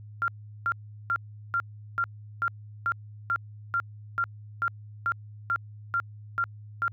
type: tone bursts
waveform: sine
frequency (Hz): 1384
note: F6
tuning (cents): -16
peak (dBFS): -23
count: 16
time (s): 0.22-6.88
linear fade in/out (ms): 0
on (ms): 60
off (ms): 380
effects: added 105 Hz sine -42 dBFS peak until 6.92 s